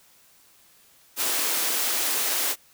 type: high-pass noise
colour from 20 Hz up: white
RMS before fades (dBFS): -25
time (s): 1.16-2.56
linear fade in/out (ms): 50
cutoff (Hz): 250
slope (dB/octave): 48
effects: white hiss -57 dBFS RMS until 2.73 s